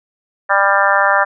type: harmonic tone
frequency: 198.1 Hz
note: G3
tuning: 18 cents sharp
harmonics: 3 / 4 / 5 / 6 / 7 / 8 / 9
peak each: -18 / -18 / -18 / -18 / -18 / -18 / -18 dBFS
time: 0.49-1.25 s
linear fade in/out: 20 ms
effects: none